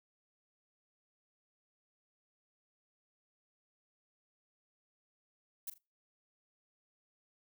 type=noise with echo; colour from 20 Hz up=violet; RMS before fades=-40 dBFS; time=5.67-5.7 s; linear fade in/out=5 ms; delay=41 ms; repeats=2; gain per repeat=-12 dB; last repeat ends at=5.782 s; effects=noise-tail reverb RT60 0.3 s tail -26 dB re dry